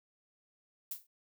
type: noise with exponential decay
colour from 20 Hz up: violet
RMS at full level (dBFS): -35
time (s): 0.91-1.07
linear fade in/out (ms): 5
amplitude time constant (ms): 33
effects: none